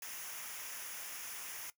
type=noise with comb filter; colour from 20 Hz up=white; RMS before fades=-45 dBFS; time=0.02-1.7 s; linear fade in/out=2 ms; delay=0.24 ms; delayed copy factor=-0.65; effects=noise-tail reverb RT60 0.1 s tail -17 dB re dry